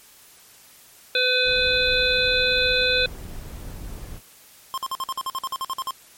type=harmonic tone; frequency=504 Hz; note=B4; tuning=35 cents sharp; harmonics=1 / 3 / 5 / 7 / 8; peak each=-24 / -24 / -24 / -24 / -24 dBFS; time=1.15-3.06 s; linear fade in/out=2 ms
type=noise; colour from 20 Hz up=brown; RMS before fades=-35 dBFS; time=1.43-4.21 s; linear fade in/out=50 ms
type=tone bursts; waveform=square; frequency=1057 Hz; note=C6; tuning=17 cents sharp; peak=-25 dBFS; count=14; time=4.74-5.908 s; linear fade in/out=0 ms; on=37 ms; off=50 ms
effects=white hiss -50 dBFS RMS until 6.17 s + MP3 64 kbps